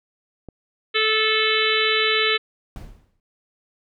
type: click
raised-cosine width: 2 ms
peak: -24 dBFS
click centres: 0.487 s
type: harmonic tone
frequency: 436.8 Hz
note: A4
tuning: 13 cents flat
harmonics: 1 / 3 / 4 / 5 / 6 / 7 / 8 / 9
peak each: -24 / -26 / -26 / -24 / -27 / -25 / -27 / -26 dBFS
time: 0.94-2.38 s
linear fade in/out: 20 ms
type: noise with exponential decay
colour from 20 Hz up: brown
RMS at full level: -31 dBFS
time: 2.76-3.2 s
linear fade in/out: 1 ms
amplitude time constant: 94 ms
effects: none